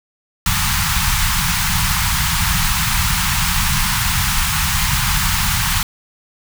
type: band-stop noise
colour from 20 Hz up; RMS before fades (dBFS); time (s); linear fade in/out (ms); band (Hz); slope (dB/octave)
pink; -17; 0.46-5.83; 2; 190 to 870; 48
effects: none